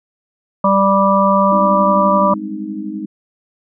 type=harmonic tone; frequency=196 Hz; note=G3; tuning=in tune; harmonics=1 / 3 / 5 / 6; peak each=-15 / -15 / -15 / -15 dBFS; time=0.64-2.34 s; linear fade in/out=5 ms
type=chord; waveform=sine; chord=Ab major seventh; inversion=third; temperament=equal; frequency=196 / 207.7 / 261.6 / 311.1 Hz; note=G3 / Ab3 / C4 / Eb4; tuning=0 / 0 / 0 / 0 cents; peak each=-31 / -26 / -31 / -25 dBFS; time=1.51-3.06 s; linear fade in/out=10 ms
effects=none